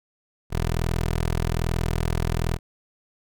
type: tone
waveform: 15% pulse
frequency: 41.2 Hz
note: E1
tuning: in tune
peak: -16 dBFS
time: 0.5-2.59 s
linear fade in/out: 50 ms
effects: none